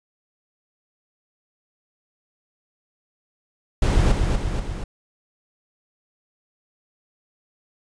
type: noise with echo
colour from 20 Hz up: brown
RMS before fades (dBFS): -17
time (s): 3.82-4.12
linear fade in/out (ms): 5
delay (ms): 240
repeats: 3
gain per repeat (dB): -4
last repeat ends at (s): 4.84
effects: resampled to 22050 Hz